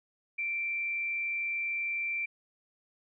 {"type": "tone with frequency modulation", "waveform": "sine", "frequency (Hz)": 2349, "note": "D7", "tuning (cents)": 0, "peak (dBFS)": -30, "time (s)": [0.38, 2.26], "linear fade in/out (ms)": 10, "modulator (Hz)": 127, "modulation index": 0.24, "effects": []}